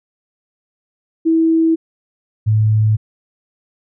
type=tone pair in turn; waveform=sine; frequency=325.3 / 108.18 Hz; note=E4 / A2; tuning=-23 / -29 cents; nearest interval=octave + perfect fifth; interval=1906 cents; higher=first; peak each=-10 dBFS; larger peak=neither; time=1.25-1.76 / 2.46-2.97 s; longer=neither; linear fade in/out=20 ms; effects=none